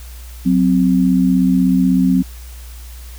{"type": "tone pair together", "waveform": "sine", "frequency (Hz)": [184.3, 260.6], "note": ["F#3", "C4"], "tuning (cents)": [-7, -7], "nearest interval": "tritone", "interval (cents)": 600, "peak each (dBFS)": -13, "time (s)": [0.45, 2.23], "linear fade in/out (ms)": 20, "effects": ["added 60 Hz sine -31 dBFS peak until 3.18 s", "white hiss -42 dBFS RMS until 3.18 s"]}